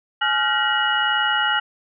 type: tone cluster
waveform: sine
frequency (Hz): 845 / 1393 / 1515 / 1902 / 2910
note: G#5 / F6 / F#6 / A#6 / F#7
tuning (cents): +30 / -5 / +40 / +34 / -29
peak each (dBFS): -24 / -21 / -27 / -27 / -23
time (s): 0.21-1.6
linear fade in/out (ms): 10
effects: none